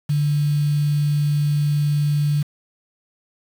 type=tone with quantisation; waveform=sine; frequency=146.83 Hz; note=D3; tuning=in tune; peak=-16 dBFS; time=0.09-2.43 s; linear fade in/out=10 ms; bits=6; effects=none